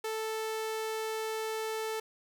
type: tone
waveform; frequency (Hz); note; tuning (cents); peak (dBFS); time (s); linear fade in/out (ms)
sawtooth; 440; A4; 0; -29; 0.04-2; 5
effects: 10-bit